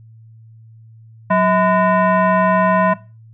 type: tone with frequency modulation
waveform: sine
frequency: 185 Hz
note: F#3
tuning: in tune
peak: -11 dBFS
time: 1.3-2.94 s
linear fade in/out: 10 ms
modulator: 828 Hz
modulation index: 1.4
effects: noise-tail reverb RT60 0.3 s tail -18 dB re dry + added 112 Hz sine -40 dBFS peak until 3.33 s